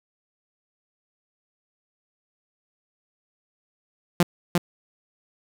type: tone with echo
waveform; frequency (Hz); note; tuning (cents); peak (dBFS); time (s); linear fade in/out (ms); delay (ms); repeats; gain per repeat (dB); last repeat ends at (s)
sawtooth; 174.61; F3; 0; -11; 4.2-4.23; 2; 350; 1; -3; 4.58
effects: none